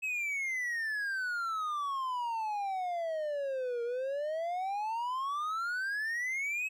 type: exponential two-way sweep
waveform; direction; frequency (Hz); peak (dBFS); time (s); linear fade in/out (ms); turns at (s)
triangle; down then up; 2595 to 466.2 to 2595; -30; 0.02-6.69; 20; 3.83
effects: none